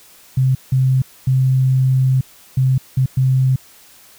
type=tone bursts at uneven times; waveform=sine; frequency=130.81 Hz; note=C3; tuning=in tune; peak=-11 dBFS; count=6; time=0.37-0.55 / 0.72-1.02 / 1.27-2.21 / 2.57-2.78 / 2.97-3.06 / 3.17-3.56 s; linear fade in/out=5 ms; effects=white hiss -46 dBFS RMS until 4.18 s